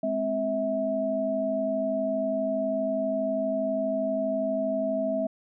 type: tone cluster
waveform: sine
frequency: 209.2 / 261.6 / 649 Hz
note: G#3 / C4 / E5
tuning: +13 / 0 / -27 cents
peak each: -33 / -31 / -26 dBFS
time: 0.03-5.27 s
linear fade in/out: 5 ms
effects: none